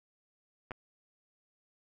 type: clicks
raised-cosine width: 0.5 ms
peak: -26 dBFS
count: 2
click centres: 0.709 / 0.717 s
effects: none